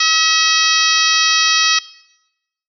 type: harmonic tone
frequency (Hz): 642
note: E5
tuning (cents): -46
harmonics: 2 / 3 / 4 / 5 / 6 / 7 / 8 / 9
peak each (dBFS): -20 / -20 / -20 / -20 / -20 / -20 / -20 / -20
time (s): 0-1.79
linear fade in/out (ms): 5
effects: noise-tail reverb RT60 0.9 s tail -20 dB re dry